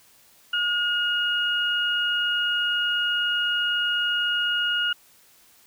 sine tone pair together, 1434 / 2868 Hz, F6 / F7, +45 / +45 cents, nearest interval octave, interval 1200 cents, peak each -24 dBFS, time 0.53-4.93 s, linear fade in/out 5 ms, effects white hiss -56 dBFS RMS until 5.66 s

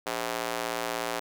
square tone with high-pass filter, 58.27 Hz, A#1, in tune, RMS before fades -32 dBFS, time 0.06-1.2 s, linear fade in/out 10 ms, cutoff 560 Hz, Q 0.96, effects none

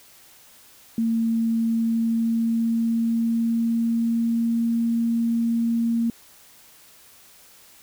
sine tone with pitch glide, 227.6 to 231.4 Hz, A#3 to A#3, -41 to -13 cents, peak -19 dBFS, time 0.98-6.1 s, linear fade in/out 2 ms, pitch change +28 cents, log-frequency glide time 1.53-4.69 s, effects white hiss -51 dBFS RMS until 7.82 s

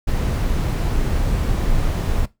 brown noise, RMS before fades -19 dBFS, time 0.07-2.26 s, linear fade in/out 10 ms, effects noise-tail reverb RT60 0.2 s tail -18 dB re dry

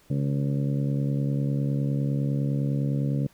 harmonic tone, 69.9 Hz, C#2, 15 cents sharp, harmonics 2 / 3 / 4 / 5 / 6 / 7 / 8, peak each -24 / -31 / -32 / -44 / -44 / -40 / -42 dBFS, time 0.1-3.27 s, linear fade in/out 5 ms, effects pink hiss -59 dBFS RMS until 3.33 s

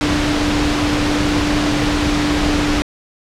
sine tone in noise, 295.7 Hz, D4, 12 cents sharp, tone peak -17 dBFS, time 0.01-2.82 s, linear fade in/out 0 ms, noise pink, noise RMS -18 dBFS, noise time 0.01-2.82 s, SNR -2 dB, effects low-pass 5000 Hz 12 dB/octave

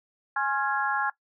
harmonic tone with a mistuned harmonic, 277.2 Hz, C#4, in tune, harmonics 3 / 4 / 5 / 6, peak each -29 / -31 / -29 / -29 dBFS, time 0.36-1.1 s, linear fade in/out 5 ms, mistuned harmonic 4, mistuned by -58 cents, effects noise-tail reverb RT60 0.1 s tail -19 dB re dry

